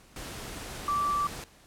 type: tone in noise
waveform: sine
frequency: 1164 Hz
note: D6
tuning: 16 cents flat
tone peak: -25 dBFS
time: 0.88-1.27 s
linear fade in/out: 2 ms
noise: pink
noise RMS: -40 dBFS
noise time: 0.16-1.44 s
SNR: +12 dB
effects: pink hiss -57 dBFS RMS until 1.66 s + low-pass 12000 Hz 12 dB/octave

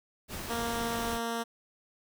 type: noise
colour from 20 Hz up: pink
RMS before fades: -39 dBFS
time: 0.28-1.2 s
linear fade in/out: 50 ms
type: tone with pitch glide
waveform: 10% pulse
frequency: 233.1 to 231.4 Hz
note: A#3 to A#3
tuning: 0 to -13 cents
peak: -23 dBFS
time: 0.49-1.44 s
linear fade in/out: 20 ms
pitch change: -13 cents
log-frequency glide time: 0.63-1.23 s
effects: none

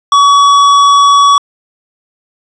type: tone with hard clipping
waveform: triangle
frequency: 1132 Hz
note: C#6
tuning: 36 cents sharp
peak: -5 dBFS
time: 0.12-1.38 s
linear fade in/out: 2 ms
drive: 14 dB
effects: resampled to 24000 Hz

